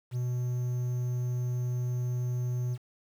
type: tone with quantisation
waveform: triangle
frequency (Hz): 123.47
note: B2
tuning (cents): 0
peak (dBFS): -26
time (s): 0.11-2.78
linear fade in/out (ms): 50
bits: 9
effects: none